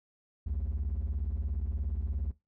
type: beating tone pair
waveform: triangle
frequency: 60.8 / 77.8 Hz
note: B1 / D#2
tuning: -26 / 0 cents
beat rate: 17 Hz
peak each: -30 dBFS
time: 0.46-2.32 s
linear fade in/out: 10 ms
effects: noise-tail reverb RT60 0.2 s tail -18 dB re dry + tanh soft clip ceiling -26 dBFS